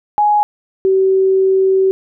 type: tone pair in turn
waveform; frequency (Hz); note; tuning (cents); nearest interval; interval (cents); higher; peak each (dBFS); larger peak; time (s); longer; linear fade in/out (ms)
sine; 835 / 382; G#5 / G4; +9 / -45; octave + major second; 1354; first; -9; neither; 0.18-0.43 / 0.85-1.91; second; 0
effects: none